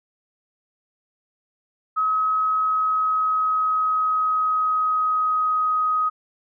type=tone with pitch glide; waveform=sine; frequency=1276 to 1256.3 Hz; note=D#6 to D#6; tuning=+43 to +16 cents; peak=-18 dBFS; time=1.96-6.1 s; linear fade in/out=20 ms; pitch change=-27 cents; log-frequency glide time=2.45-5.8 s; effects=none